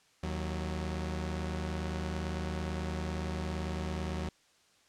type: tone pair together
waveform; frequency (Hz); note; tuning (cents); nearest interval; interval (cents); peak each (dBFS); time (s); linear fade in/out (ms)
sawtooth; 77.78 / 184.76; D#2 / F#3; 0 / -2; octave + minor third; 1498; -31 / -34; 0.23-4.29; 5
effects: white hiss -66 dBFS RMS until 4.88 s + low-pass 7000 Hz 12 dB/octave